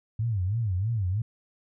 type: tone with vibrato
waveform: sine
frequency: 102.8 Hz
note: G#2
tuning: 17 cents flat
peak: -24 dBFS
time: 0.19-1.22 s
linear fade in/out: 5 ms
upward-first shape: sine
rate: 3.1 Hz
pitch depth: 240 cents each way
effects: none